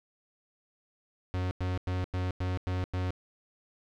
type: tone bursts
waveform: 45% pulse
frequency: 91.5 Hz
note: F#2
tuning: 19 cents flat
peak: -29 dBFS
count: 7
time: 1.34-3.106 s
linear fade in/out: 0 ms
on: 170 ms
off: 96 ms
effects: low-pass 4000 Hz 12 dB/octave + 10-bit